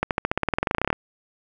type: accelerating click train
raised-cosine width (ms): 0.5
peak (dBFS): -6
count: 20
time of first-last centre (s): 0.03-0.929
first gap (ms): 78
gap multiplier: 0.94
effects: none